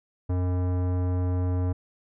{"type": "tone with tanh clipping", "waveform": "sine", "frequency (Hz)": 90.4, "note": "F#2", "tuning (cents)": -40, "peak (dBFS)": -25, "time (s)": [0.29, 1.73], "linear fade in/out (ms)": 10, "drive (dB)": 18, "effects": []}